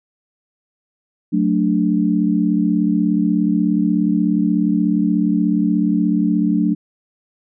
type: chord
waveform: sine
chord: D major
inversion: first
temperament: just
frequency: 183.54 / 220.2 / 293.7 Hz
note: F#3 / A3 / D4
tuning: -14 / +2 / 0 cents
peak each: -18 dBFS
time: 1.32-6.75 s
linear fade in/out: 20 ms
effects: none